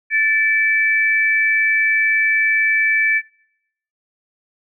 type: tone pair together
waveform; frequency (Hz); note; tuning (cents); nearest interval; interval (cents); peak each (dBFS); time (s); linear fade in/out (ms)
sine; 1760 / 2309; A6 / D7; 0 / -30; perfect fourth; 470; -16; 0.1-3.22; 50
effects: noise-tail reverb RT60 0.8 s tail -24 dB re dry